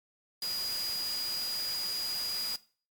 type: tone in noise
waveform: sine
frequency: 4892 Hz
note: D#8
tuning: 30 cents flat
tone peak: -33 dBFS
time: 0.42-2.56 s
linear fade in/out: 2 ms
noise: white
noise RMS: -40 dBFS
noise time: 0.42-2.56 s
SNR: +4 dB
effects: noise-tail reverb RT60 0.4 s tail -18 dB re dry + MP3 96 kbps